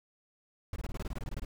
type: noise bursts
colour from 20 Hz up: brown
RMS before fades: -36 dBFS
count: 14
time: 0.73-1.45 s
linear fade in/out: 2 ms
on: 31 ms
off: 22 ms
effects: none